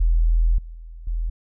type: tone with level steps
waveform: sine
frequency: 41.2 Hz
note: E1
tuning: in tune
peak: -14 / -33 / -35 / -21 dBFS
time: 0-1.3 s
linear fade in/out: 10 ms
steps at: 0.58 / 0.74 / 1.07 s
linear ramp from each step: 5 ms
effects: none